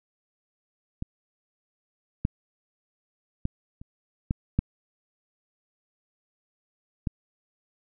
clicks, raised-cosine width 5 ms, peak -18 / -11 / -14 / -30 / -12 / -9 / -14 dBFS, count 7, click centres 1.024 / 2.251 / 3.454 / 3.815 / 4.309 / 4.59 / 7.072 s, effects none

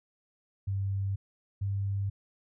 sine tone pair in turn, 98 / 99.08 Hz, G2 / G2, 0 / +19 cents, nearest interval unison, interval 19 cents, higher second, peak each -28 dBFS, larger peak neither, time 0.67-1.16 / 1.61-2.1 s, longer neither, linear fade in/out 10 ms, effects none

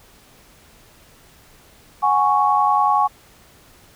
sine chord, F# suspended second, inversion none, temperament equal, 740 / 830.6 / 1108.7 Hz, F#5 / G#5 / C#6, 0 / 0 / 0 cents, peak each -22 / -17 / -17 dBFS, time 2.02-3.08 s, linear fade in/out 20 ms, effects pink hiss -50 dBFS RMS until 3.95 s

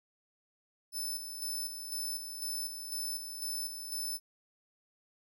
15% pulse tone with tremolo, 5274 Hz, E8, in tune, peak -29 dBFS, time 0.92-4.2 s, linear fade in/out 50 ms, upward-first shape square, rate 2 Hz, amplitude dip 50%, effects none

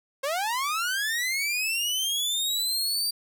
sawtooth linear sweep, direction up, 523.3 to 4699 Hz, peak -22 dBFS, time 0.23-3.11 s, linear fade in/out 10 ms, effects none

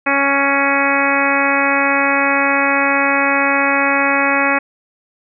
harmonic tone with a mistuned harmonic, 278.1 Hz, C#4, 6 cents sharp, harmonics 1 / 2 / 3 / 4 / 5 / 6 / 7 / 8 / 9, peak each -21 / -21 / -21 / -21 / -21 / -21 / -21 / -21 / -21 dBFS, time 0.06-4.59 s, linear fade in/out 10 ms, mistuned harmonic 9, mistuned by +17 cents, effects none

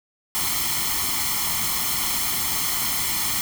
white noise with comb filter, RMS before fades -24 dBFS, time 0.35-3.41 s, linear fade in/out 0 ms, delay 0.94 ms, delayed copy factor +0.7, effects none

